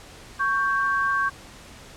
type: tone pair together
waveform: sine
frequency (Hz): 1113 / 1574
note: C#6 / G6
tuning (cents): +7 / +7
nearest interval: tritone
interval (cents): 600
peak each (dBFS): -23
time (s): 0.39-1.3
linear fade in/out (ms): 20
effects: pink hiss -45 dBFS RMS until 1.96 s + low-pass 9000 Hz 12 dB/octave